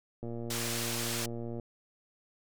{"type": "click train", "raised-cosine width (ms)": 2, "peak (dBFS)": -27, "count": 161, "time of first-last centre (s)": [0.23, 1.598], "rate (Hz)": 117}
{"type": "band-pass noise", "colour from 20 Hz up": "white", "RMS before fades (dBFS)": -36, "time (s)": [0.5, 1.26], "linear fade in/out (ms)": 5, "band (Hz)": [620, 9300], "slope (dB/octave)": 12}
{"effects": []}